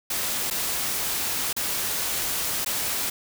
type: noise with dropouts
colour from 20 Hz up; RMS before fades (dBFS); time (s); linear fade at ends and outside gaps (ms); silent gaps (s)
white; -27; 0.1-3.1; 5; 0.502-0.509 / 1.53-1.564 / 2.648-2.66
effects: none